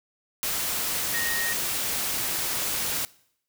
sine tone in noise, 1864.7 Hz, A#6, in tune, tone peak -28 dBFS, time 1.14-1.53 s, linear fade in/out 0 ms, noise white, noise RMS -28 dBFS, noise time 0.43-3.05 s, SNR -3 dB, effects noise-tail reverb RT60 0.7 s tail -22 dB re dry

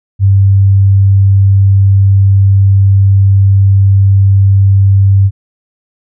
sine tone, 98 Hz, G2, in tune, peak -3 dBFS, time 0.19-5.31 s, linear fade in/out 50 ms, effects none

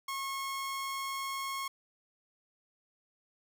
sawtooth tone, 1088 Hz, C#6, 33 cents flat, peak -31 dBFS, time 0.08-1.68 s, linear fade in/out 5 ms, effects none

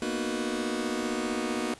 sawtooth chord, B major seventh, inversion third, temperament just, 231.5 / 246.9 / 308.7 / 370.4 Hz, A#3 / B3 / D#4 / F#4, -12 / 0 / -14 / +2 cents, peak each -30 dBFS, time 0.02-1.74 s, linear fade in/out 2 ms, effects pink hiss -51 dBFS RMS until 1.79 s + resampled to 24000 Hz

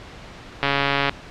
click train, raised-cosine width 0.3 ms, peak -3 dBFS, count 66, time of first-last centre 0.63-1.094 s, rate 140 Hz, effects pink hiss -40 dBFS RMS until 1.3 s + low-pass 4000 Hz 12 dB/octave

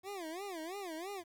25% pulse tone with vibrato, 357.5 Hz, F4, 41 cents sharp, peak -37 dBFS, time 0.03-1.24 s, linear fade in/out 50 ms, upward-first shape sine, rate 3 Hz, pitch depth 230 cents each way, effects 11-bit

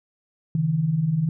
sine tone pair together, 139.63 / 160 Hz, C#3 / D#3, +13 / +49 cents, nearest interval major second, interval 236 cents, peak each -26 / -20 dBFS, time 0.55-1.29 s, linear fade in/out 2 ms, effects none

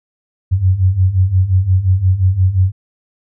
sine beating tone pair, 90 / 95.7 Hz, F#2 / G2, -47 / -41 cents, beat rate 5.7 Hz, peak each -15 / -11 dBFS, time 0.51-2.72 s, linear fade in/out 20 ms, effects none

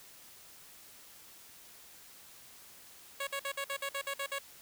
10% pulse tone bursts, 554.4 Hz, C#5, in tune, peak -26 dBFS, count 10, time 3.2-4.387 s, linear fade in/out 5 ms, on 71 ms, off 53 ms, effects white hiss -55 dBFS RMS until 4.61 s

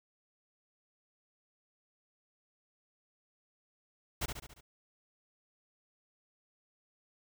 pink noise with echo, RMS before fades -34 dBFS, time 4.21-4.26 s, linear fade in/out 10 ms, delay 70 ms, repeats 5, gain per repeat -5 dB, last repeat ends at 4.61 s, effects none

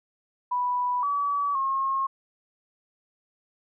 sine tone with pitch steps, 986 / 1143 / 1079 Hz, B5 / D6 / C#6, -3 / -47 / -47 cents, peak -23 dBFS, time 0.51-2.07 s, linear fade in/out 10 ms, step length 520 ms, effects none

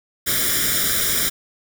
white noise with comb filter, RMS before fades -20 dBFS, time 0.26-1.3 s, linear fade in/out 20 ms, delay 0.56 ms, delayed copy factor +0.9, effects none

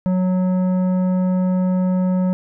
triangle tone with tanh clipping, 184 Hz, F#3, 9 cents flat, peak -17 dBFS, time 0.06-2.33 s, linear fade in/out 0 ms, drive 15 dB, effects none

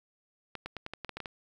clicks, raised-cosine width 0.3 ms, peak -22 dBFS, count 10, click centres 0.553 / 0.66 / 0.767 / 0.864 / 0.936 / 1.047 / 1.093 / 1.17 / 1.203 / 1.258 s, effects 9-bit

